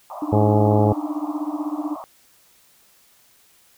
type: band-pass noise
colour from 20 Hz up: pink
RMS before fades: -35 dBFS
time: 0.1-2.04 s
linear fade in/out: 0 ms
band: 600 to 1200 Hz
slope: 96 dB/octave
type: tone with tremolo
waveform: sine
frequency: 300 Hz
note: D4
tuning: 37 cents sharp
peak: -20 dBFS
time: 0.22-1.96 s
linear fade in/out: 2 ms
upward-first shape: sine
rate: 16 Hz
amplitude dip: 90%
type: harmonic tone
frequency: 105.3 Hz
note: G#2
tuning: 24 cents sharp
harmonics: 1 / 2 / 3 / 4 / 5 / 6 / 7 / 8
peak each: -17 / -22 / -23 / -22 / -24 / -26 / -29 / -24 dBFS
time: 0.32-0.93 s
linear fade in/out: 10 ms
effects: white hiss -56 dBFS RMS until 3.77 s